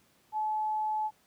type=tone; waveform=sine; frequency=860 Hz; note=A5; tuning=40 cents flat; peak=-28 dBFS; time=0.32-1.11 s; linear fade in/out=50 ms; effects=pink hiss -66 dBFS RMS until 1.26 s + high-pass 100 Hz 12 dB/octave